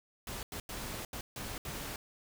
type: noise bursts at uneven times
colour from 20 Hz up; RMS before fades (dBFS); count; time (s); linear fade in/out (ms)
pink; -41; 6; 0.27-0.43 / 0.52-0.6 / 0.69-1.05 / 1.13-1.21 / 1.36-1.58 / 1.65-1.96; 2
effects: none